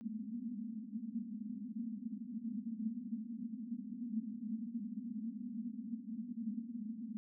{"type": "band-pass noise", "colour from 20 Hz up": "white", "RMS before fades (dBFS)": -43, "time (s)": [0.01, 7.17], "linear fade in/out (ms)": 0, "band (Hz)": [210, 240], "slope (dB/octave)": 96, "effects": []}